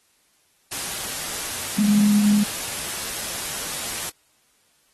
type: tone in noise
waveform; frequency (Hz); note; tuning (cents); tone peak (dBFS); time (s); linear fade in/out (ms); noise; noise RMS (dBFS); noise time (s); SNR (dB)
sine; 207.3; G#3; -3; -14; 1.78-2.44; 10; white; -29; 0.71-4.1; +12
effects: white hiss -63 dBFS RMS until 4.93 s + AAC 32 kbps